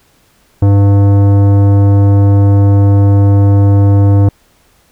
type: tone with tanh clipping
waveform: sine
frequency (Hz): 100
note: G2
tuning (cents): +35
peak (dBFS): -6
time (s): 0.62-4.29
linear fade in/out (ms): 5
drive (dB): 15
effects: pink hiss -51 dBFS RMS until 4.91 s